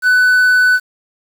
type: tone with quantisation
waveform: triangle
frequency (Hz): 1497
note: F#6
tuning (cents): +20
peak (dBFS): -6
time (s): 0.02-0.8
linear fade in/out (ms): 50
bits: 6
effects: none